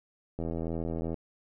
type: click train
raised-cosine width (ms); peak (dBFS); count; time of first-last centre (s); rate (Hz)
2; -21; 63; 0.39-1.142; 82.4
effects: none